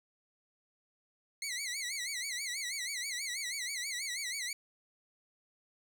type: tone with vibrato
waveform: 15% pulse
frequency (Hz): 2093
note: C7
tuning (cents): 0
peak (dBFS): -29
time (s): 1.42-4.53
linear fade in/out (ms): 2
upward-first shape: sine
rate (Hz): 6.2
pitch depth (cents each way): 150
effects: none